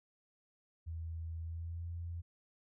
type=tone with pitch glide; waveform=sine; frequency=82 to 85.14 Hz; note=E2 to F2; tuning=-9 to -44 cents; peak=-39 dBFS; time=0.86-2.22 s; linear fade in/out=20 ms; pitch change=+65 cents; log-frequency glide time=1.41-1.87 s; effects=none